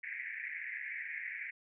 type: band-pass noise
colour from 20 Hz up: white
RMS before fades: -42 dBFS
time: 0.03-1.51 s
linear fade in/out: 10 ms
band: 1700 to 2300 Hz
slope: 96 dB/octave
effects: none